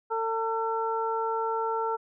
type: harmonic tone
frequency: 450 Hz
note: A4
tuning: 39 cents sharp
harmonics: 1 / 2 / 3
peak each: -30 / -29 / -33 dBFS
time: 0.1-1.97 s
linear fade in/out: 20 ms
effects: none